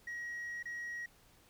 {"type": "tone with dropouts", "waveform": "sine", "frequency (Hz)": 1900, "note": "A#6", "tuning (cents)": 33, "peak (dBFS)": -37, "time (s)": [0.07, 1.06], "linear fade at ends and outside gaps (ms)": 5, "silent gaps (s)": [0.628, 0.655], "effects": ["tanh soft clip ceiling -38 dBFS", "pink hiss -65 dBFS RMS until 1.49 s"]}